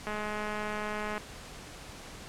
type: click train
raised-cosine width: 0.5 ms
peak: -21 dBFS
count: 235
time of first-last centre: 0.07-1.179 s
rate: 211 Hz
effects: pink hiss -46 dBFS RMS until 2.28 s + low-pass 9000 Hz 12 dB/octave